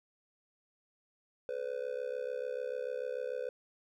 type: tone with amplitude modulation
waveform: triangle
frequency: 501 Hz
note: B4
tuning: 25 cents sharp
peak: -29 dBFS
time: 1.49-3.49 s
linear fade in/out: 0 ms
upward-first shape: sine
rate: 66.8 Hz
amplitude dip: 95%
effects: none